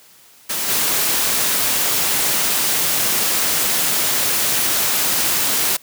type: noise with level steps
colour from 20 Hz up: white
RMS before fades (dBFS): -22 / -18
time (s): 0.49-5.77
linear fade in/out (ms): 10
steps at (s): 0.68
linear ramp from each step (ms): 10
effects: white hiss -48 dBFS RMS until 5.82 s + high-pass 100 Hz 12 dB/octave